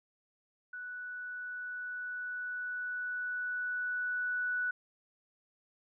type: tone with level ramp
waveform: sine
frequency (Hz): 1480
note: F#6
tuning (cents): 0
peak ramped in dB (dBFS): -40 to -30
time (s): 0.73-4.71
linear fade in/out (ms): 5
effects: none